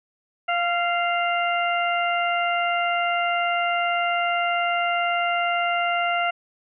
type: harmonic tone with a mistuned harmonic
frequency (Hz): 697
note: F5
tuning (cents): -4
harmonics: 1 / 2 / 3 / 4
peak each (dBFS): -23 / -26 / -28 / -29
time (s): 0.48-6.31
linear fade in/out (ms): 10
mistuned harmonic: 2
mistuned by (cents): -19
effects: none